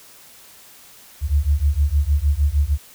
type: beating tone pair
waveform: sine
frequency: 69.3 / 75.8 Hz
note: C#2 / D#2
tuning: 0 / -45 cents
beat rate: 6.5 Hz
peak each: -18 / -18 dBFS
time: 1.21-2.78 s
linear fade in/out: 50 ms
effects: white hiss -46 dBFS RMS until 2.94 s